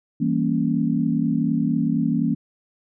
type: chord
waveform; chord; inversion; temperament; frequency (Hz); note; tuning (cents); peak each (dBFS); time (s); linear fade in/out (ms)
sine; E diminished seventh; none; equal; 164.81 / 196 / 233.1 / 277.2; E3 / G3 / Bb3 / Db4; 0 / 0 / 0 / 0; -24 / -27 / -22 / -24; 0.2-2.35; 10
effects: none